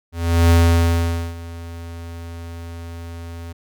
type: tone with ADSR envelope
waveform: square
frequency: 84.3 Hz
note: E2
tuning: 39 cents sharp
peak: -10 dBFS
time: 0.12-3.53 s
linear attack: 380 ms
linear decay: 840 ms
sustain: -21 dB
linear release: 12 ms
effects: none